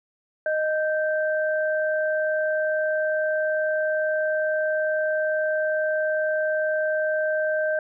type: tone pair together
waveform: sine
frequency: 620 / 1562.3 Hz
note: D#5 / G6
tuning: -6 / -6 cents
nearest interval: octave + major third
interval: 1600 cents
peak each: -22 / -27 dBFS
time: 0.46-7.79 s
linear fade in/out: 2 ms
effects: none